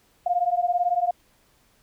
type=beating tone pair; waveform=sine; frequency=698.5 / 716.5 Hz; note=F5 / F5; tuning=0 / +44 cents; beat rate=18 Hz; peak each=-23 / -23 dBFS; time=0.26-1.11 s; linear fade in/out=5 ms; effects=pink hiss -62 dBFS RMS until 1.82 s